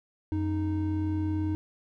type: tone pair together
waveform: triangle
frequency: 90.8 / 310.2 Hz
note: F#2 / D#4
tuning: -32 / -5 cents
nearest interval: octave + major sixth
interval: 2127 cents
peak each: -27 dBFS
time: 0.32-1.55 s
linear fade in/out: 0 ms
effects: none